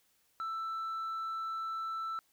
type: tone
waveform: sine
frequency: 1326 Hz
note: E6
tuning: 10 cents sharp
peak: -32 dBFS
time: 0.4-2.19 s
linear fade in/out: 0 ms
effects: tanh soft clip ceiling -34 dBFS + white hiss -72 dBFS RMS until 2.32 s